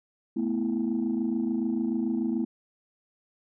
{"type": "chord", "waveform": "sine", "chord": "A suspended second", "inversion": "none", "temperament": "equal", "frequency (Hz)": [220, 246.9, 329.6], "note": ["A3", "B3", "E4"], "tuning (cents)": [0, 0, 0], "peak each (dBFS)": [-28, -28, -29], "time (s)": [0.36, 2.45], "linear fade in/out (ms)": 10, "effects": ["tanh soft clip ceiling -19 dBFS"]}